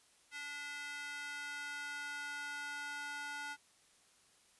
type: tone with high-pass filter sweep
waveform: square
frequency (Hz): 289.6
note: D4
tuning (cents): -24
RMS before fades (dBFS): -44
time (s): 0.31-3.57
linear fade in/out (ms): 50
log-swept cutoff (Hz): 1800 to 1200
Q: 2.6
effects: white hiss -68 dBFS RMS until 4.59 s + resampled to 24000 Hz